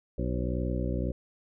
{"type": "harmonic tone with a mistuned harmonic", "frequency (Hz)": 61.74, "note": "B1", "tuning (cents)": 0, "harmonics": [1, 2, 3, 4, 5, 6, 8, 9], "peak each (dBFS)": [-31, -34, -36, -37, -38, -39, -40, -41], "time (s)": [0.18, 1.12], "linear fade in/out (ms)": 5, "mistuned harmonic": 8, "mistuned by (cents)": 46, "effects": []}